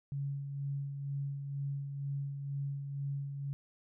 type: tone with tremolo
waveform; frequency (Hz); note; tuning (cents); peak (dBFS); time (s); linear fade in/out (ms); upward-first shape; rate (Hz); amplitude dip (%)
sine; 140; C#3; +18; -33; 0.12-3.53; 0; sine; 2.1; 45
effects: none